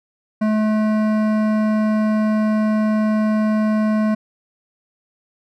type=tone with hard clipping; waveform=sine; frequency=215.2 Hz; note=A3; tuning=38 cents flat; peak=-17 dBFS; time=0.41-4.15 s; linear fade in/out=10 ms; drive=14 dB; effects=none